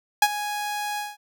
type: tone with ADSR envelope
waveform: sawtooth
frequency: 830.6 Hz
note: G#5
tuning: in tune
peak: -8 dBFS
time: 0.22-1.17 s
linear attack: 4 ms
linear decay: 49 ms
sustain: -15 dB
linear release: 190 ms
effects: none